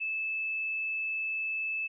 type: tone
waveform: sine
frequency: 2619 Hz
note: E7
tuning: 12 cents flat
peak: -30 dBFS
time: 0-1.88 s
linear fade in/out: 20 ms
effects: none